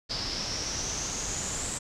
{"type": "noise with low-pass filter sweep", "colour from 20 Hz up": "pink", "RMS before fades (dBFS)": -33, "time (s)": [0.09, 1.79], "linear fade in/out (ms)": 20, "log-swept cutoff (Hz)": [4900, 7700], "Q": 8.5, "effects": []}